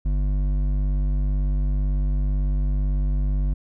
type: tone with hard clipping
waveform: sine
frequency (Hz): 49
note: G1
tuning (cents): 0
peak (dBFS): -21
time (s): 0.05-3.54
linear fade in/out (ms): 10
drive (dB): 9
effects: none